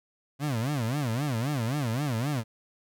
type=tone with vibrato; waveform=30% pulse; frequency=129.2 Hz; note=C3; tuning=21 cents flat; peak=-24 dBFS; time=0.39-2.44 s; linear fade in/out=50 ms; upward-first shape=sine; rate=3.8 Hz; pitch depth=270 cents each way; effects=none